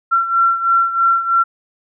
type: beating tone pair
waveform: sine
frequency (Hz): 1359 / 1362.1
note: F6 / F6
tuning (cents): -48 / -44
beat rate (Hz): 3.1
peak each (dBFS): -13 / -18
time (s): 0.11-1.44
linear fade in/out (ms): 20
effects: none